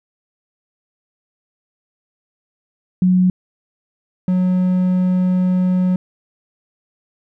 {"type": "tone pair in turn", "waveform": ["sine", "triangle"], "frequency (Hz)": [183, 183], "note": ["F#3", "F#3"], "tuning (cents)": [-19, -19], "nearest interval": "unison", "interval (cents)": 0, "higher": "neither", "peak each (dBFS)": [-10, -11], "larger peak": "first", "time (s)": [[3.02, 3.3], [4.28, 5.96]], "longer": "second", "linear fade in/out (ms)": 2, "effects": []}